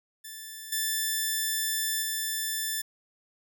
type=tone with level steps; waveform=5% pulse; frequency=1760 Hz; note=A6; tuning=in tune; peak=-29 / -16 / -18 dBFS; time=0.24-2.82 s; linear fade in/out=10 ms; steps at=0.72 / 2.02 s; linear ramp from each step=5 ms; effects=none